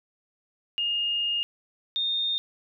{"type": "tone pair in turn", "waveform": "sine", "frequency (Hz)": [2838, 3659], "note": ["F7", "A#7"], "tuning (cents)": [27, -33], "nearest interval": "major third", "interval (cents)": 440, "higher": "second", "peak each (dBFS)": -24, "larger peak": "neither", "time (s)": [[0.78, 1.43], [1.96, 2.38]], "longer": "first", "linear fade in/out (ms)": 0, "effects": []}